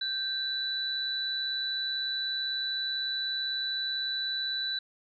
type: tone pair together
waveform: sine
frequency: 1567 / 3969 Hz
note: G6 / B7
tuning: -1 / +8 cents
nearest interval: octave + major third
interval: 1609 cents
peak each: -36 / -30 dBFS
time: 0.01-4.79 s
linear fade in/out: 5 ms
effects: none